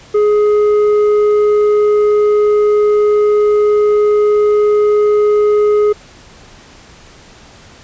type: tone with tanh clipping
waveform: triangle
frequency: 418.4 Hz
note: G#4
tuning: 13 cents sharp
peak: -9 dBFS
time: 0.14-5.93 s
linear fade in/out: 10 ms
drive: 10 dB
effects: pink hiss -40 dBFS RMS until 7.83 s + resampled to 16000 Hz